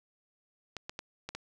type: clicks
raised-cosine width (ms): 0.2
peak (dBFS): -21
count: 5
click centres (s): 0.767 / 0.895 / 0.991 / 1.29 / 1.35
effects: none